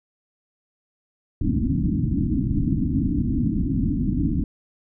white low-pass noise, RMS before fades -22 dBFS, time 1.41-4.44 s, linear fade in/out 2 ms, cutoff 310 Hz, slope 96 dB/octave, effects none

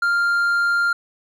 sine tone with hard clipping, 1396.9 Hz, F6, in tune, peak -17 dBFS, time 0.02-0.93 s, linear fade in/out 5 ms, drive 3 dB, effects none

